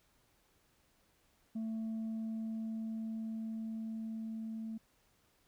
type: tone with level ramp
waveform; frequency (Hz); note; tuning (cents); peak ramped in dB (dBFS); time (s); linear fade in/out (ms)
sine; 222.5; A3; +20; -33 to -38; 1.55-4.78; 10
effects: tanh soft clip ceiling -35 dBFS + pink hiss -72 dBFS RMS until 5.47 s